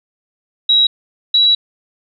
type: tone pair in turn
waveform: sine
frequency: 3859 / 3904 Hz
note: B7 / B7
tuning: -41 / -21 cents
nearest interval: unison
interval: 20 cents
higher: second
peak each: -8 dBFS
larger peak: neither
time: 0.69-0.87 / 1.34-1.55 s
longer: second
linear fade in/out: 5 ms
effects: none